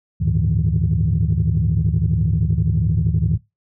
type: tone cluster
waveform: sine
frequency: 75.5 / 100.3 / 111.1 / 151.9 / 164.4 Hz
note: D2 / G2 / A2 / D#3 / E3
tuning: +48 / +40 / +17 / -41 / -4 cents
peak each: -21 dBFS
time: 0.2-3.38 s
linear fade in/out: 20 ms
effects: noise-tail reverb RT60 0.2 s tail -20 dB re dry + tanh soft clip ceiling -8 dBFS

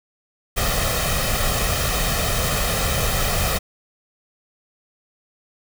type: noise with comb filter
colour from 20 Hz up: pink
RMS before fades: -21 dBFS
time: 0.56-3.59 s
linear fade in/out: 20 ms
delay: 1.6 ms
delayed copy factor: +0.65
effects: none

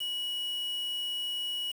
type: tone with quantisation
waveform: triangle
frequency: 2919 Hz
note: F#7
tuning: 24 cents flat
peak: -30 dBFS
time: 0-1.72 s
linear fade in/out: 10 ms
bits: 7
effects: none

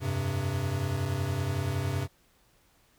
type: chord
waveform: square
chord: F suspended second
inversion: none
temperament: equal with one note detuned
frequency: 87.31 / 98 / 132.56 Hz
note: F2 / G2 / C3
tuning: 0 / 0 / +23 cents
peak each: -37 / -32 / -32 dBFS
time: 0-2.08 s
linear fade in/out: 50 ms
effects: pink hiss -65 dBFS RMS until 2.98 s

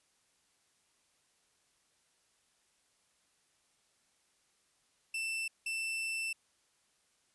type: tone bursts at uneven times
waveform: 40% pulse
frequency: 2668 Hz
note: E7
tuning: 20 cents sharp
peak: -33 dBFS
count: 2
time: 5.14-5.48 / 5.66-6.33 s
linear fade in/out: 5 ms
effects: white hiss -73 dBFS RMS until 7.34 s + resampled to 24000 Hz

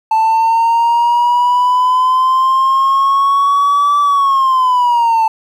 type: linear two-way sweep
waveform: triangle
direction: up then down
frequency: 880 to 1160 to 880 Hz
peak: -6 dBFS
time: 0.11-5.28 s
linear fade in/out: 5 ms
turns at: 4 s
effects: tanh soft clip ceiling -3 dBFS + 8-bit

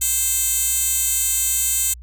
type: tone with high-pass filter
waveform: 10% pulse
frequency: 523.3 Hz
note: C5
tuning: in tune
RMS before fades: -20 dBFS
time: 0.01-1.94 s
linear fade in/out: 10 ms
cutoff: 8000 Hz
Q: 1.4
effects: added 60 Hz sine -36 dBFS peak until 2.02 s

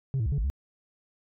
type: tone with pitch steps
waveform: sine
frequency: 134 / 109.7 / 66.6 / 142.1 / 52.1 / 69.3 Hz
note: C3 / A2 / C2 / C#3 / G#1 / C#2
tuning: +42 / -5 / +31 / +43 / +6 / 0 cents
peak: -22 dBFS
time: 0.14-0.5 s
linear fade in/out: 0 ms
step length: 60 ms
effects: tanh soft clip ceiling -23 dBFS

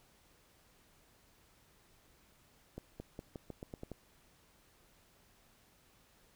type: accelerating click train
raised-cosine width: 2 ms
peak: -30 dBFS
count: 9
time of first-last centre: 2.78-3.917 s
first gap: 220 ms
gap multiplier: 0.87
effects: pink hiss -67 dBFS RMS until 6.35 s

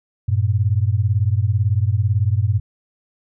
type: beating tone pair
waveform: sine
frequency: 95.8 / 113.8 Hz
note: G2 / A#2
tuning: -39 / -41 cents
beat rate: 18 Hz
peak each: -17 / -18 dBFS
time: 0.28-2.6 s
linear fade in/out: 10 ms
effects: none

